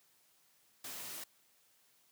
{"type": "noise with comb filter", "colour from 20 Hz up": "white", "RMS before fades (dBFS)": -45, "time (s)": [0.84, 1.24], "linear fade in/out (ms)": 5, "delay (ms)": 14, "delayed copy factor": -0.5, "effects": ["white hiss -70 dBFS RMS until 2.11 s", "high-pass 100 Hz 12 dB/octave"]}